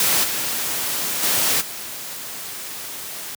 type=noise with level steps; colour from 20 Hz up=white; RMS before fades=-18 / -24 / -19 / -32 dBFS; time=0-3.35 s; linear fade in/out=2 ms; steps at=0.23 / 1.22 / 1.6 s; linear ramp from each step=20 ms; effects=high-pass 100 Hz 12 dB/octave